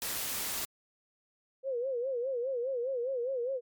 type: noise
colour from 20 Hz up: white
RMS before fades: -35 dBFS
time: 0.02-0.65 s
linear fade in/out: 0 ms
type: tone with vibrato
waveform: sine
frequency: 506 Hz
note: B4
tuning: 42 cents sharp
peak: -30 dBFS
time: 1.63-3.61 s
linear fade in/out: 50 ms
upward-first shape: sine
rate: 4.9 Hz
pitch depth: 130 cents each way
effects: MP3 96 kbps